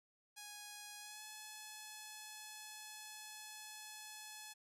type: tone with pitch glide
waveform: 5% pulse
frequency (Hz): 830.6 to 855.9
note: G#5 to A5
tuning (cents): 0 to -48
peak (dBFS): -38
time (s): 0.36-4.54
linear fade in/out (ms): 20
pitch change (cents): +52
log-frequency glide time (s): 0.99-1.23
effects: none